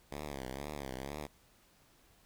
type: tone with vibrato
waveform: 5% pulse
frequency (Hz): 69.3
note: C#2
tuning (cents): 0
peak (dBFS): -29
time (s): 0.11-1.27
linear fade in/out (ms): 10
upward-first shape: triangle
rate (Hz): 2.1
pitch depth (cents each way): 170
effects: pink hiss -66 dBFS RMS until 2.25 s